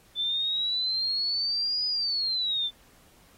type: exponential two-way sweep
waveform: sine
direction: up then down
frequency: 3509 to 4978 to 3509 Hz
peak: -25 dBFS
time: 0.15-2.71 s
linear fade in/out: 50 ms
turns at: 1.87 s
effects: pink hiss -59 dBFS RMS until 3.37 s + AAC 48 kbps